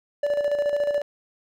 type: tone with tremolo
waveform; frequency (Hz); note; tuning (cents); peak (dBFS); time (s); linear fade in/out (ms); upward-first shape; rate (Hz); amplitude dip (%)
triangle; 580; D5; -22; -17; 0.23-1.02; 5; square; 14; 50
effects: none